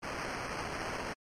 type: noise with sample-and-hold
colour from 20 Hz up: white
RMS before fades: -38 dBFS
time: 0.02-1.14 s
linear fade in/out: 20 ms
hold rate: 3675 Hz
effects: low-pass 7000 Hz 12 dB/octave + MP3 64 kbps